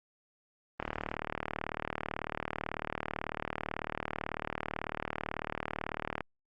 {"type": "click train", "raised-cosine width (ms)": 0.5, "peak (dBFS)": -18, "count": 207, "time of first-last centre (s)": [0.8, 6.207], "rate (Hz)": 38.1, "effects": ["Opus 32 kbps"]}